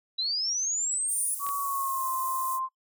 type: linear sweep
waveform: sine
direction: up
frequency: 3900 to 10000 Hz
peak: -26 dBFS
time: 0.18-1.35 s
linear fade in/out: 10 ms
type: high-pass noise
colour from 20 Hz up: pink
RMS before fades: -37 dBFS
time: 1.07-2.6 s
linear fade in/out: 50 ms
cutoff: 8700 Hz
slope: 24 dB/octave
type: tone with pitch glide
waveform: sine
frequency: 1129 to 1047.3 Hz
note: C#6 to C6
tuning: +31 to +1 cents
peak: -28 dBFS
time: 1.39-2.69 s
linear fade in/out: 50 ms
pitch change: -130 cents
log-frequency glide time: 1.58-2.09 s
type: clicks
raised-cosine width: 0.2 ms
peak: -26 dBFS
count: 2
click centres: 1.466 / 1.49 s
effects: noise-tail reverb RT60 0.1 s tail -21 dB re dry

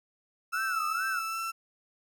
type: tone with pitch glide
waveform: 35% pulse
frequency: 1318.5 to 1338.5 Hz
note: E6 to E6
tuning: 0 to +26 cents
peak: -30 dBFS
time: 0.52-1.52 s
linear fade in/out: 20 ms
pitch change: +26 cents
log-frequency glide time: 1.26-1.39 s
type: tone with vibrato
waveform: sine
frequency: 1386 Hz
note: F6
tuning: 14 cents flat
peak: -30 dBFS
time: 0.53-1.21 s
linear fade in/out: 5 ms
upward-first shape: sine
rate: 2.3 Hz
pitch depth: 220 cents each way
effects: none

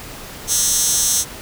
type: tone with high-pass filter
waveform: 10% pulse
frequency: 237.3 Hz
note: A#3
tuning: 31 cents sharp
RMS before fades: -17 dBFS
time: 0.47-1.25 s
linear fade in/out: 50 ms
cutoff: 6600 Hz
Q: 2.3
effects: pink hiss -34 dBFS RMS until 1.41 s

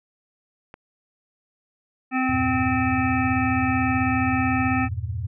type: click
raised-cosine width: 0.5 ms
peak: -25 dBFS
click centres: 0.741 s
type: harmonic tone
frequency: 258.7 Hz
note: C4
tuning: 19 cents flat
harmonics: 1 / 3 / 5 / 7 / 9 / 10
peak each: -22 / -27 / -29 / -30 / -32 / -32 dBFS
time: 2.11-4.89 s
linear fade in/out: 50 ms
type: chord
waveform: sine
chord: E diminished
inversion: none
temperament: equal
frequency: 82.41 / 98 / 116.54 Hz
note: E2 / G2 / Bb2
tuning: 0 / 0 / 0 cents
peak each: -30 dBFS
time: 2.29-5.27 s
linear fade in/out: 5 ms
effects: none

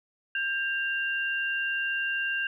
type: tone pair together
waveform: sine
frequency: 1592 / 2775 Hz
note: G6 / F7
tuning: +26 / -12 cents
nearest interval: minor seventh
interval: 962 cents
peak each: -28 / -31 dBFS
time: 0.35-2.47 s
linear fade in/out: 2 ms
effects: none

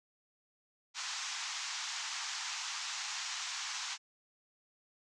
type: band-pass noise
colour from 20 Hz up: white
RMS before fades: -40 dBFS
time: 0.94-3.98 s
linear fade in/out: 50 ms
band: 820 to 7000 Hz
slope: 48 dB/octave
effects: none

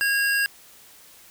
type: tone pair together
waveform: square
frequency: 1635 / 2753 Hz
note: G#6 / F7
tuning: -28 / -25 cents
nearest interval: major sixth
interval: 903 cents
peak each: -21 / -29 dBFS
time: 0.01-0.46 s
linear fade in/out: 0 ms
effects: white hiss -50 dBFS RMS until 1.3 s

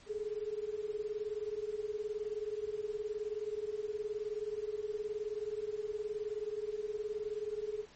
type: beating tone pair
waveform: sine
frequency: 415.3 / 434.3 Hz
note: G#4 / A4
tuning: 0 / -23 cents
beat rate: 19 Hz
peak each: -38 / -39 dBFS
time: 0.06-7.86 s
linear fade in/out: 50 ms
effects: pink hiss -59 dBFS RMS until 7.95 s + MP3 32 kbps

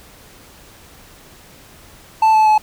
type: tone with pitch steps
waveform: triangle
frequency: 880 / 868.9 / 857.9 Hz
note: A5 / A5 / A5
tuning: 0 / -22 / -44 cents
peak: -7 dBFS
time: 2.22-2.58 s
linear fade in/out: 5 ms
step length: 120 ms
effects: pink hiss -44 dBFS RMS until 2.62 s

